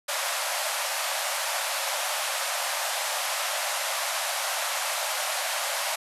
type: band-pass noise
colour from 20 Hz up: pink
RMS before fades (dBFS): -29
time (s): 0.08-5.96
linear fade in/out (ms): 10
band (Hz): 550 to 13000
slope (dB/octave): 96
effects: none